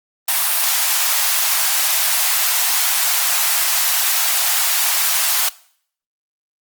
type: high-pass noise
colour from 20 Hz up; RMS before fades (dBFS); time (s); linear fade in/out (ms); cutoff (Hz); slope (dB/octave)
white; -17; 0.28-5.49; 5; 660; 48
effects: noise-tail reverb RT60 0.6 s tail -21 dB re dry + Opus 32 kbps